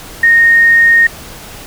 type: tone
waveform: sine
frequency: 1852 Hz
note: A#6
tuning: 12 cents flat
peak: -4 dBFS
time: 0.23-1.07 s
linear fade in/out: 5 ms
effects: pink hiss -31 dBFS RMS until 1.66 s